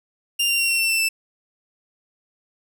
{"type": "tone with pitch steps", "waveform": "sawtooth", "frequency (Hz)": [2794, 2770, 2746, 2722, 2699, 2676, 2652], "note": ["F7", "F7", "F7", "F7", "E7", "E7", "E7"], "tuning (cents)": [0, -15, -30, -45, 40, 25, 10], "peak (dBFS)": -15, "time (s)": [0.39, 1.09], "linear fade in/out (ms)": 10, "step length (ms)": 100, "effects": []}